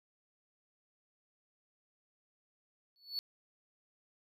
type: tone with exponential growth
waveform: triangle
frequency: 4435 Hz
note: C#8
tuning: in tune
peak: -30 dBFS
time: 2.96-3.19 s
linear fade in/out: 0 ms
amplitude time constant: 48 ms
effects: none